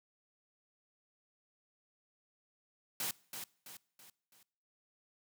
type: noise with echo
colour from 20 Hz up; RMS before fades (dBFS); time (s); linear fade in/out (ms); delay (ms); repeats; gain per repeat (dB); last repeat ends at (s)
white; -37; 3-3.11; 2; 330; 4; -7; 4.43
effects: noise-tail reverb RT60 0.7 s tail -24 dB re dry + high-pass 100 Hz 12 dB/octave